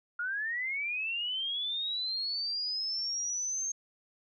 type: linear sweep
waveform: sine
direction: up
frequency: 1400 to 6430 Hz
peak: -31 dBFS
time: 0.19-3.72 s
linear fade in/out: 5 ms
effects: none